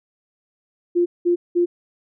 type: tone bursts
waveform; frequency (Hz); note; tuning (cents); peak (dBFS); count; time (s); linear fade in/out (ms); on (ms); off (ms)
sine; 349.2; F4; 0; -14; 3; 0.95-1.66; 20; 110; 190
effects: none